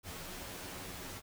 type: noise with comb filter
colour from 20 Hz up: pink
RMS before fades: -45 dBFS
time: 0.03-1.22 s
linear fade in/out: 50 ms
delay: 11 ms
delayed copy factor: +0.7
effects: none